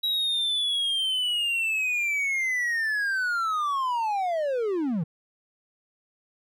triangle linear sweep, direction down, 3875 to 146.83 Hz, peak -22 dBFS, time 0.03-5.04 s, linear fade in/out 10 ms, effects none

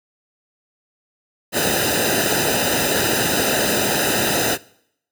pink noise with comb filter, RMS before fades -19 dBFS, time 1.52-4.58 s, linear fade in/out 50 ms, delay 0.9 ms, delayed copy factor -0.85, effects noise-tail reverb RT60 0.7 s tail -22 dB re dry + high-pass 80 Hz 12 dB/octave

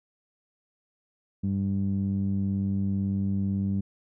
sawtooth tone with low-pass filter, 98 Hz, G2, in tune, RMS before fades -27 dBFS, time 1.43-3.81 s, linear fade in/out 10 ms, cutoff 210 Hz, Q 3.6, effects none

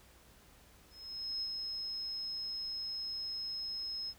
sine tone with ADSR envelope, 5160 Hz, E8, 38 cents flat, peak -34 dBFS, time 0.9-4.14 s, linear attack 520 ms, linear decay 51 ms, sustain -3 dB, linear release 52 ms, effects added 60 Hz sine -65 dBFS peak until 4.18 s + pink hiss -62 dBFS RMS until 4.18 s

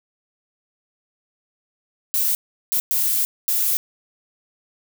violet noise bursts at uneven times, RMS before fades -20 dBFS, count 4, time 2.14-2.35 / 2.72-2.8 / 2.91-3.25 / 3.48-3.77 s, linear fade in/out 0 ms, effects none

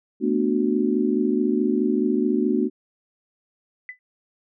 sine chord, B minor seventh, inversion third, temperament just, 222.2 / 246.9 / 296.3 / 370.4 Hz, A3 / B3 / D4 / F#4, +17 / 0 / +15 / +2 cents, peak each -24 dBFS, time 0.2-2.7 s, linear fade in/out 50 ms
sine tone with exponential decay, 2002 Hz, B6, 23 cents sharp, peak -28 dBFS, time 3.89-3.99 s, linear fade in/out 1 ms, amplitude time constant 20 ms
effects none

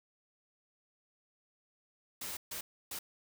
white noise bursts at uneven times, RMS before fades -41 dBFS, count 3, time 2.21-2.37 / 2.51-2.61 / 2.91-2.99 s, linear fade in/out 5 ms, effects none

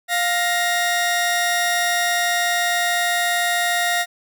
sawtooth tone pair together, 702 / 1872.1 Hz, F5 / A#6, +9 / +7 cents, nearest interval octave + perfect fourth, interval 1698 cents, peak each -17 / -17 dBFS, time 0.08-4.06 s, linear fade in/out 50 ms, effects none

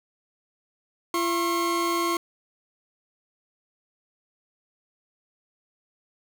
40% pulse tone pair together, 340 / 1080.1 Hz, F4 / C#6, -46 / -45 cents, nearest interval octave + minor sixth, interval 2001 cents, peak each -25 dBFS, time 1.14-2.17 s, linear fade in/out 2 ms, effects none

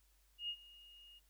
sine tone with ADSR envelope, 2856 Hz, F7, 38 cents sharp, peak -37 dBFS, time 0.38-1.2 s, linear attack 110 ms, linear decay 66 ms, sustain -20 dB, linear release 26 ms, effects added 50 Hz sine -70 dBFS peak until 1.29 s + white hiss -75 dBFS RMS until 1.29 s

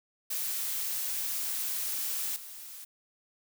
blue noise with level steps, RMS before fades -33 / -45 dBFS, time 0.3-2.85 s, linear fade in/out 10 ms, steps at 2.36 s, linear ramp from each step 2 ms, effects none

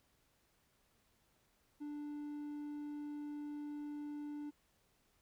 triangle tone, 294.3 Hz, D4, 4 cents sharp, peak -40 dBFS, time 1.8-4.51 s, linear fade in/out 20 ms, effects pink hiss -75 dBFS RMS until 5.21 s

